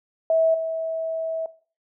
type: tone with level steps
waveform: sine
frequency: 649 Hz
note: E5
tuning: 27 cents flat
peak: -16 / -25 dBFS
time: 0.3-1.46 s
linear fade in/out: 2 ms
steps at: 0.54 s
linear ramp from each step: 5 ms
effects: noise-tail reverb RT60 0.4 s tail -17 dB re dry